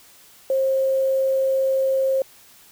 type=tone with quantisation; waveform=sine; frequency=533 Hz; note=C5; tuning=32 cents sharp; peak=-17 dBFS; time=0.5-2.22 s; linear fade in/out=2 ms; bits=7; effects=white hiss -50 dBFS RMS until 2.71 s